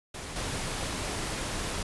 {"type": "noise with level steps", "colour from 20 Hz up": "pink", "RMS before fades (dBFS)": [-39, -33], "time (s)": [0.14, 1.83], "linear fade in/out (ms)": 5, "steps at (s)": 0.36, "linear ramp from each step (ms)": 2, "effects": ["resampled to 24000 Hz"]}